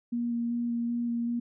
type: tone with vibrato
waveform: sine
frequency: 236.4 Hz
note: A#3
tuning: 24 cents sharp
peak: -27 dBFS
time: 0.12-1.4 s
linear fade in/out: 10 ms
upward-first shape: square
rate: 2.6 Hz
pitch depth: 10 cents each way
effects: none